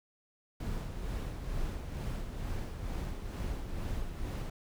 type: noise with tremolo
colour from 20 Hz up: brown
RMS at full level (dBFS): -35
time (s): 0.6-4.5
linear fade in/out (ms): 5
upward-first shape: sine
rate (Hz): 2.2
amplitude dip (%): 45
effects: none